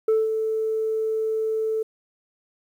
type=tone with ADSR envelope; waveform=sine; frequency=440 Hz; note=A4; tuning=in tune; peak=-13 dBFS; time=0.08-1.83 s; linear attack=5 ms; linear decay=190 ms; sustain=-8 dB; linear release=8 ms; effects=tanh soft clip ceiling -15 dBFS + 9-bit